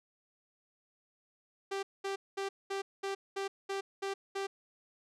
sawtooth tone bursts, 392 Hz, G4, in tune, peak -30 dBFS, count 9, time 1.71-4.47 s, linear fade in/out 10 ms, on 120 ms, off 210 ms, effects low-pass 7000 Hz 12 dB/octave

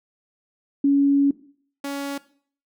sine / sawtooth tone pair in turn, 280.4 / 280.4 Hz, C#4 / C#4, +20 / +20 cents, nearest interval unison, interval 0 cents, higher neither, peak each -14 / -23 dBFS, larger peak first, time 0.84-1.31 / 1.84-2.18 s, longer first, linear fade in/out 5 ms, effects noise-tail reverb RT60 0.5 s tail -17 dB re dry

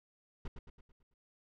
brown noise with echo, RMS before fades -38 dBFS, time 0.45-0.48 s, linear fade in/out 5 ms, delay 110 ms, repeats 6, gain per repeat -6 dB, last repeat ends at 1.14 s, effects low-pass 4000 Hz 12 dB/octave

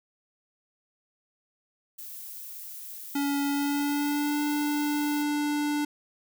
violet noise, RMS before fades -41 dBFS, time 1.98-5.23 s, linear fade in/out 10 ms
square tone with pitch glide, 283 to 294.5 Hz, C#4 to D4, +36 to +5 cents, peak -26 dBFS, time 3.15-5.85 s, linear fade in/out 5 ms, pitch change +69 cents, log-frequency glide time 3.47-4.4 s
effects none

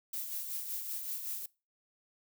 violet noise with tremolo, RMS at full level -37 dBFS, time 0.13-1.46 s, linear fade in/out 5 ms, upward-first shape sine, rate 5.3 Hz, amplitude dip 45%, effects noise-tail reverb RT60 0.3 s tail -23 dB re dry

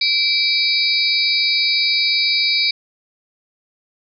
sine tone cluster, 2321 / 3880 / 4456 / 4907 Hz, D7 / B7 / C#8 / D#8, -21 / -31 / +8 / -25 cents, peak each -20 dBFS, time 0.01-2.71 s, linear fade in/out 5 ms, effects none

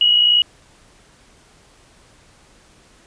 sine tone pair together, 2899 / 2960 Hz, F#7 / F#7, -36 / 0 cents, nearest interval unison, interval 36 cents, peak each -11 / -21 dBFS, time 0.01-0.42 s, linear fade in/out 2 ms, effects pink hiss -51 dBFS RMS until 3.06 s + resampled to 22050 Hz

